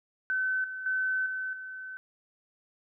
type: tone with level steps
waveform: sine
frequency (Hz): 1523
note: F#6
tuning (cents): +50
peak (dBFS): -26 / -35 / -26 / -31 / -38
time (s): 0.3-1.97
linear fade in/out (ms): 0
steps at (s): 0.64 / 0.86 / 1.26 / 1.53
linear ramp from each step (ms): 2
effects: none